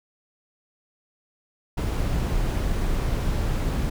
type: noise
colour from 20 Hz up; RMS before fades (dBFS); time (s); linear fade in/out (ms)
brown; -24; 1.77-3.9; 10
effects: none